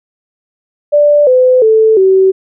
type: tone with pitch steps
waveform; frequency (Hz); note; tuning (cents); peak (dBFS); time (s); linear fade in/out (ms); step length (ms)
sine; 587.3 / 508.3 / 440 / 380.8; D5 / B4 / A4 / F#4; 0 / +50 / 0 / +50; -4; 0.92-2.32; 20; 350
effects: none